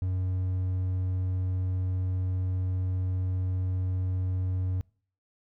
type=tone; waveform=triangle; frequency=92.5 Hz; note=F#2; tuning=in tune; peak=-24 dBFS; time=0.02-4.81 s; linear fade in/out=0 ms; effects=noise-tail reverb RT60 0.5 s tail -25 dB re dry